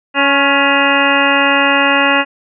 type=harmonic tone with a mistuned harmonic; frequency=279.9 Hz; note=C#4; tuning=17 cents sharp; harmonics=1 / 2 / 3 / 4 / 5 / 6 / 7 / 9 / 10; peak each=-18 / -18 / -18 / -18 / -18 / -18 / -18 / -18 / -18 dBFS; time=0.14-2.25 s; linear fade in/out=50 ms; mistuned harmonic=4; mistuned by=-33 cents; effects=none